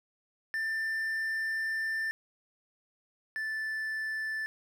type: tone pair in turn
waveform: triangle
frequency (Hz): 1783 / 1757.4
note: A6 / A6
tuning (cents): +22 / -3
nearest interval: unison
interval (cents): 25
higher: first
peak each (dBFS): -28 / -30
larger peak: first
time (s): 0.54-2.11 / 3.36-4.46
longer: first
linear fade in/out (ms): 0
effects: none